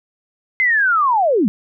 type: linear sweep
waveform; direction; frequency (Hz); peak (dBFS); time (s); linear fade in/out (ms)
sine; down; 2100 to 180.3; -12; 0.6-1.48; 0
effects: none